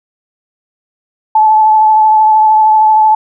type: tone with vibrato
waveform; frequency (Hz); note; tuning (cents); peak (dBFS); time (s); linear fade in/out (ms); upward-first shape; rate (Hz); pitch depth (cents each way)
sine; 866; A5; -28; -4; 1.35-3.15; 5; triangle; 13; 22
effects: none